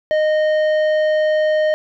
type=tone with tanh clipping; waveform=sine; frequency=617 Hz; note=D#5; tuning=15 cents flat; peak=-15 dBFS; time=0.11-1.74 s; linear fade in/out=0 ms; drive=10 dB; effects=none